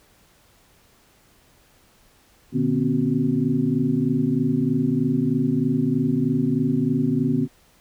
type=tone cluster; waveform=sine; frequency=122.2 / 151.8 / 244.4 / 267.6 / 371 Hz; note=B2 / D#3 / B3 / C4 / F#4; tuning=-18 / -42 / -18 / +39 / +5 cents; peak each=-29 / -25 / -22 / -23 / -31 dBFS; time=2.52-7.48 s; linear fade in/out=50 ms; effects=pink hiss -57 dBFS RMS until 7.8 s